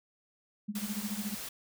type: tone with tremolo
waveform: sine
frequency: 207.7 Hz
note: G#3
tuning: in tune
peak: -31 dBFS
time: 0.68-1.35 s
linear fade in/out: 10 ms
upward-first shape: sine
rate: 14 Hz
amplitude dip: 90%
type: noise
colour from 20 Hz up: white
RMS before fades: -41 dBFS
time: 0.75-1.49 s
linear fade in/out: 5 ms
effects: none